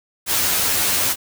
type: noise with comb filter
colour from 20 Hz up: white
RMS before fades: -19 dBFS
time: 0.26-1.16 s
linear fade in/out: 50 ms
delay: 11 ms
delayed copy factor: +0.8
effects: none